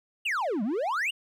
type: exponential two-way sweep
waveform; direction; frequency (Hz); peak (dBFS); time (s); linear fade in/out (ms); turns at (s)
triangle; down then up; 3020 to 193.9 to 3020; -24; 0.25-1.11; 10; 0.63
effects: none